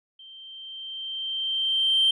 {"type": "tone with level ramp", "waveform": "sine", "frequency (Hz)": 3136, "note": "G7", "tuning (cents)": 0, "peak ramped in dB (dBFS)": [-44, -15], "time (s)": [0.19, 2.11], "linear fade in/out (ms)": 5, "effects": ["tanh soft clip ceiling -14 dBFS"]}